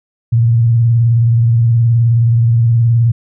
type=tone with vibrato; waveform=sine; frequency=116.54 Hz; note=A#2; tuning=in tune; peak=-7 dBFS; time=0.32-3.12 s; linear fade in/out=10 ms; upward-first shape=sine; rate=19 Hz; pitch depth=62 cents each way; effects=none